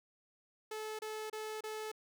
sawtooth tone bursts, 432.8 Hz, A4, 29 cents flat, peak -36 dBFS, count 4, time 0.71-1.917 s, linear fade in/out 5 ms, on 280 ms, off 29 ms, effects none

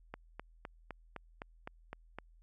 click train, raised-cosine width 0.5 ms, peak -27 dBFS, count 9, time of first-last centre 0.14-2.186 s, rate 3.91 Hz, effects added 41 Hz sine -59 dBFS peak until 2.42 s

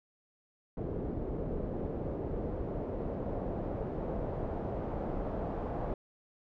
pink noise with low-pass filter sweep, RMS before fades -36 dBFS, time 0.77-5.94 s, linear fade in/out 2 ms, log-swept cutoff 440 to 700 Hz, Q 1.6, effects none

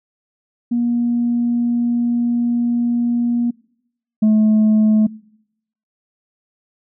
sine tone pair in turn, 238.4 / 215.6 Hz, A#3 / A3, +39 / -35 cents, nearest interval major second, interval 174 cents, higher first, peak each -14 / -7 dBFS, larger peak second, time 0.71-3.51 / 4.22-5.07 s, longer first, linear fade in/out 10 ms, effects noise-tail reverb RT60 0.8 s tail -25 dB re dry + tanh soft clip ceiling -9 dBFS

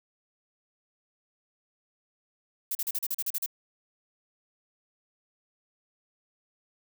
violet noise bursts, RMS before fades -30 dBFS, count 10, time 2.71-3.462 s, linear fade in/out 5 ms, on 41 ms, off 38 ms, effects none

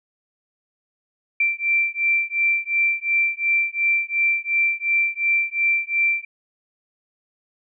sine beating tone pair, 2349 / 2351.8 Hz, D7 / D7, 0 / +2 cents, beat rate 2.8 Hz, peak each -21 dBFS, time 1.4-6.25 s, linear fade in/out 5 ms, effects none

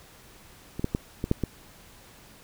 clicks, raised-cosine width 3 ms, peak -19 / -11 / -12 / -15 / -8 / -13 dBFS, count 6, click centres 0.795 / 0.844 / 0.949 / 1.241 / 1.314 / 1.437 s, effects pink hiss -52 dBFS RMS until 2.43 s

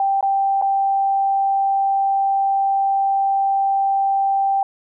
sine tone with dropouts, 785 Hz, G5, 2 cents sharp, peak -15 dBFS, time 0-4.63 s, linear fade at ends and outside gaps 2 ms, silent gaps 0.209-0.227 / 0.615-0.622 s, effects none

